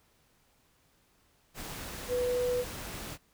sine tone in noise, 493.9 Hz, B4, in tune, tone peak -27 dBFS, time 2.08-2.65 s, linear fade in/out 50 ms, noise pink, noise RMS -41 dBFS, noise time 1.54-3.18 s, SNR +11 dB, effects pink hiss -68 dBFS RMS until 3.33 s

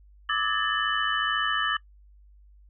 sine tone cluster, 1173 / 1287 / 1688 / 1790 / 2994 Hz, D6 / E6 / G#6 / A6 / F#7, -2 / -42 / +28 / +29 / +20 cents, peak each -30 dBFS, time 0.29-1.77 s, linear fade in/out 5 ms, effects noise-tail reverb RT60 0.1 s tail -23 dB re dry + added 50 Hz sine -51 dBFS peak until 2.69 s

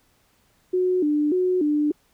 sine tone with vibrato, 330 Hz, E4, 2 cents sharp, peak -18 dBFS, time 0.73-1.92 s, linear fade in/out 10 ms, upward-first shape square, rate 1.7 Hz, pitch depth 180 cents each way, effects pink hiss -63 dBFS RMS until 2.13 s

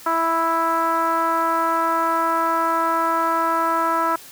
10% pulse tone with low-pass filter, 329.6 Hz, E4, in tune, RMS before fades -20 dBFS, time 0.06-4.16 s, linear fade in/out 5 ms, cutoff 1200 Hz, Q 4.2, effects white hiss -42 dBFS RMS until 4.31 s + high-pass 60 Hz 12 dB/octave

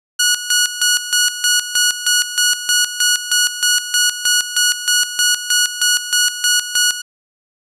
10% pulse tone with tremolo, 1458 Hz, F#6, 26 cents flat, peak -3 dBFS, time 0.19-7.02 s, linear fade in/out 10 ms, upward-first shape square, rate 3.2 Hz, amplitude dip 75%, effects resampled to 32000 Hz

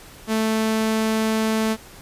sawtooth tone, 220.1 Hz, A3, 1 cent sharp, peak -15 dBFS, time 0.27-1.77 s, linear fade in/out 50 ms, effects pink hiss -44 dBFS RMS until 2.01 s + resampled to 32000 Hz

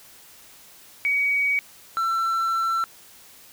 sine / triangle tone pair in turn, 2259 / 1343.2 Hz, C#7 / E6, +32 / +32 cents, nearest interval major sixth, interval 900 cents, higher first, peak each -19 dBFS, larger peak neither, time 1.05-1.59 / 1.97-2.84 s, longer second, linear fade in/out 0 ms, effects white hiss -49 dBFS RMS until 3.52 s

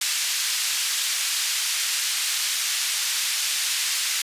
white band-pass noise, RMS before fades -25 dBFS, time 0.01-4.22 s, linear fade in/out 5 ms, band 2100 to 7300 Hz, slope 12 dB/octave, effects resampled to 32000 Hz

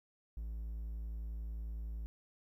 triangle tone, 55.5 Hz, A1, 16 cents sharp, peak -37 dBFS, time 0.37-2.06 s, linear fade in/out 0 ms, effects 13-bit

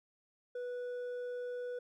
sine tone with hard clipping, 491.7 Hz, B4, 8 cents flat, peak -39 dBFS, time 0.55-1.79 s, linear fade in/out 5 ms, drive 4 dB, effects none

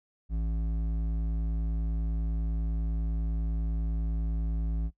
sine tone with hard clipping, 55 Hz, A1, in tune, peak -29 dBFS, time 0.29-4.91 s, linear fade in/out 50 ms, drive 9 dB, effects noise-tail reverb RT60 0.1 s tail -19 dB re dry

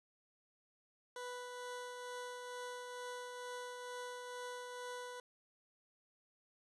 20% pulse tone with tremolo, 493.9 Hz, B4, in tune, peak -38 dBFS, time 1.16-5.2 s, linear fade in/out 2 ms, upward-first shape triangle, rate 2.2 Hz, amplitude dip 35%, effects resampled to 24000 Hz

